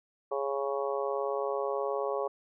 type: harmonic tone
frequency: 138.59 Hz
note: C#3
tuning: in tune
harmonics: 3 / 4 / 5 / 6 / 7 / 8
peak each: -33 / -33 / -39 / -40 / -42 / -38 dBFS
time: 0.31-2.28 s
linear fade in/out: 10 ms
effects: none